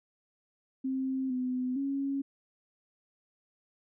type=tone with pitch steps; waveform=sine; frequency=263.7 / 253.2 / 275.7 Hz; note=C4 / B3 / C#4; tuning=+14 / +43 / -9 cents; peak=-29 dBFS; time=0.84-2.22 s; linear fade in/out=10 ms; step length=460 ms; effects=none